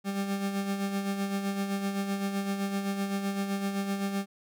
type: tone with tremolo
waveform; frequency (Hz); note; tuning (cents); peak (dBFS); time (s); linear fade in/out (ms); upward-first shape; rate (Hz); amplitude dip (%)
40% pulse; 197.6; G3; +14; -26; 0.04-4.26; 50; sine; 7.8; 50
effects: none